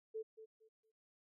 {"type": "tone with echo", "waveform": "sine", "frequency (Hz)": 440, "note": "A4", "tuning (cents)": 0, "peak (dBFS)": -40, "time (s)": [0.14, 0.23], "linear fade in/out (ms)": 20, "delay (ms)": 230, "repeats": 3, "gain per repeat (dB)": -12, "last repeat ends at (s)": 0.92, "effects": []}